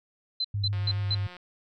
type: tone bursts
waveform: sine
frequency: 4060 Hz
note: B7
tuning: 47 cents sharp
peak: -25 dBFS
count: 4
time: 0.4-1.15 s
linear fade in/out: 5 ms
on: 45 ms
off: 190 ms
type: tone with vibrato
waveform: sine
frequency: 100.6 Hz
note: G2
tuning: 45 cents sharp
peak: -26 dBFS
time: 0.54-1.27 s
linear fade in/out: 5 ms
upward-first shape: sine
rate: 7.1 Hz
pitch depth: 26 cents each way
type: click train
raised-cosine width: 0.3 ms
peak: -29 dBFS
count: 115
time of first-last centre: 0.73-1.367 s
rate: 179 Hz
effects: none